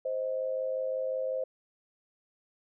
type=tone pair together; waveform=sine; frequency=523.3 / 628.8 Hz; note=C5 / D#5; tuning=0 / +18 cents; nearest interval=minor third; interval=318 cents; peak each=-30 / -36 dBFS; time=0.05-1.44 s; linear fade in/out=5 ms; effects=none